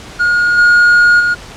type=tone with level steps; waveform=triangle; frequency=1434 Hz; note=F6; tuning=45 cents sharp; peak=-7 / -3 / -8 dBFS; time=0.19-1.35 s; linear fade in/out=20 ms; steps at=0.57 / 1.19 s; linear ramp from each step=20 ms; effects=pink hiss -32 dBFS RMS until 1.56 s + low-pass 7000 Hz 12 dB/octave